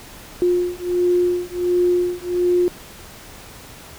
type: beating tone pair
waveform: sine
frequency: 354.8 / 356.2 Hz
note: F4 / F4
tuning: +27 / +34 cents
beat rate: 1.4 Hz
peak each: -19 dBFS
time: 0.42-2.68 s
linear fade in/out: 0 ms
effects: pink hiss -40 dBFS RMS until 3.98 s